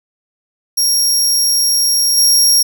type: tone with level steps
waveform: 25% pulse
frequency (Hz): 5588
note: F8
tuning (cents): 0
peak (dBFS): -6 / -3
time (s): 0.77-2.63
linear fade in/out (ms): 10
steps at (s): 2.17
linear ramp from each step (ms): 10
effects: none